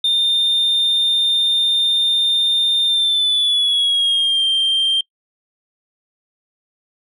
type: tone with pitch glide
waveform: sine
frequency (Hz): 3618 to 3168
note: A7 to G7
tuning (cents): +48 to +18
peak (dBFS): -11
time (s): 0.04-5.01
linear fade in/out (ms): 5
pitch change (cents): -230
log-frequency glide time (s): 2.86-4.45
effects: noise-tail reverb RT60 0.1 s tail -25 dB re dry + tanh soft clip ceiling -12 dBFS